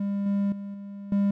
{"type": "tone with level steps", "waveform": "triangle", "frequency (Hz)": 200.2, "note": "G3", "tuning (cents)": 37, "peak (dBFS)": [-23, -20, -31, -34, -18], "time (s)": [0, 1.31], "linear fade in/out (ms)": 5, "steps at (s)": [0.26, 0.52, 0.74, 1.12], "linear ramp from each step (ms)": 2, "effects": []}